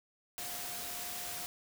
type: tone in noise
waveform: sine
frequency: 710 Hz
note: F5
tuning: 28 cents sharp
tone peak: -50 dBFS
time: 0.38-1.46 s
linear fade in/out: 0 ms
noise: white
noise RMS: -41 dBFS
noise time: 0.38-1.46 s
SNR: -12 dB
effects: none